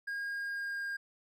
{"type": "tone with pitch glide", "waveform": "triangle", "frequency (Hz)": [1626, 1612.9], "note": ["G#6", "G6"], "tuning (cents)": [-37, 49], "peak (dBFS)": -33, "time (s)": [0.07, 0.97], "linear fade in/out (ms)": 10, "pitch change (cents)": -14, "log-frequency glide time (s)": [0.25, 0.85], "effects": []}